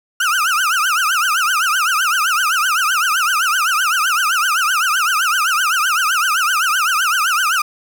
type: tone with vibrato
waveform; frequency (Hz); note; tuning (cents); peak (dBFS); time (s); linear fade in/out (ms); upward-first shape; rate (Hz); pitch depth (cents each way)
35% pulse; 1372; F6; -31; -12; 0.2-7.62; 5; triangle; 7.8; 260
effects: 8-bit